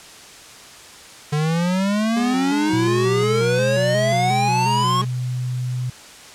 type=exponential sweep; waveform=square; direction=up; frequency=146.83 to 1108.7 Hz; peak=-18 dBFS; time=1.32-5.02 s; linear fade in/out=10 ms
type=tone with vibrato; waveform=30% pulse; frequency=195.5 Hz; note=G3; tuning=4 cents flat; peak=-23 dBFS; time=2.16-5.05 s; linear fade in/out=10 ms; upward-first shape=square; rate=2.8 Hz; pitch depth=110 cents each way
type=tone with pitch glide; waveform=sine; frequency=120 to 125.68 Hz; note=B2 to B2; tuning=-49 to +31 cents; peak=-21 dBFS; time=2.73-5.9 s; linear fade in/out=5 ms; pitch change=+80 cents; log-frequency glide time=2.99-3.78 s
effects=white hiss -41 dBFS RMS until 6.34 s + low-pass 8000 Hz 12 dB/octave